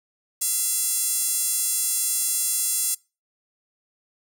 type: tone with high-pass filter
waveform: sawtooth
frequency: 679 Hz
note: F5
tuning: 49 cents flat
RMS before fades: -24 dBFS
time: 0.41-2.95 s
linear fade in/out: 10 ms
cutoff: 8400 Hz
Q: 2
effects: noise-tail reverb RT60 0.3 s tail -25 dB re dry